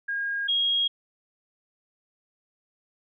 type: tone pair in turn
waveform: sine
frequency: 1626 / 3276 Hz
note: G#6 / G#7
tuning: -37 / -24 cents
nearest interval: octave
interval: 1213 cents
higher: second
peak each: -26 / -21 dBFS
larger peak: second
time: 0.08-0.48 / 0.48-0.88 s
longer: neither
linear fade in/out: 10 ms
effects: none